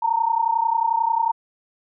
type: tone pair together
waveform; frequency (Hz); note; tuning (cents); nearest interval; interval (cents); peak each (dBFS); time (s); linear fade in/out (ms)
sine; 900 / 931.2; A5 / A#5; +39 / -2; minor second; 59; -21 / -20; 0.02-1.32; 10
effects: none